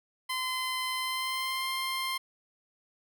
15% pulse tone with pitch glide, 1029 to 1053.7 Hz, C6 to C6, -29 to +12 cents, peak -24 dBFS, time 0.29-2.18 s, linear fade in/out 10 ms, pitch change +41 cents, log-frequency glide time 0.97-1.68 s, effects none

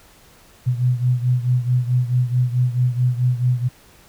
sine beating tone pair, 123.47 / 128.07 Hz, B2 / C3, 0 / -37 cents, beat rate 4.6 Hz, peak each -17 / -21 dBFS, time 0.66-3.69 s, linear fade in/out 20 ms, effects pink hiss -50 dBFS RMS until 4.08 s

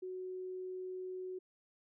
sine tone, 370 Hz, F#4, in tune, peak -40 dBFS, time 0.02-1.39 s, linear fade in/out 10 ms, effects none

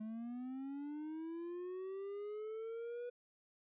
triangle linear sweep, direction up, 213.7 to 489.6 Hz, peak -40 dBFS, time 0-3.1 s, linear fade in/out 10 ms, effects resampled to 8000 Hz

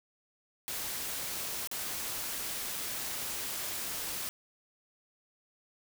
white noise with dropouts, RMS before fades -37 dBFS, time 0.68-4.29 s, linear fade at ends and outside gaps 0 ms, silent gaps 1.673-1.714 s, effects none

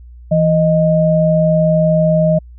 sine tone pair together, 164.81 / 622.2 Hz, E3 / D#5, 0 / 0 cents, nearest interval octave + major seventh, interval 2300 cents, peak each -12 dBFS, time 0.31-2.39 s, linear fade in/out 10 ms, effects added 60 Hz sine -34 dBFS peak until 2.58 s

